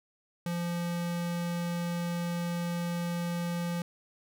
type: tone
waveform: square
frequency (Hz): 172.6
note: F3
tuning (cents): -20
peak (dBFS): -31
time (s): 0.46-3.82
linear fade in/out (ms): 2
effects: none